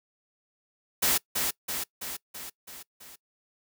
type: noise with echo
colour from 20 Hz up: white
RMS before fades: -24 dBFS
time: 1.02-1.18 s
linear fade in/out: 10 ms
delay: 330 ms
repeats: 6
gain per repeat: -4 dB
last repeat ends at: 3.16 s
effects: noise-tail reverb RT60 0.1 s tail -23 dB re dry